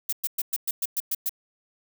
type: noise bursts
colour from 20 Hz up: violet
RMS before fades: -26 dBFS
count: 9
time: 0.09-1.294 s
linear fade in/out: 5 ms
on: 36 ms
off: 110 ms
effects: none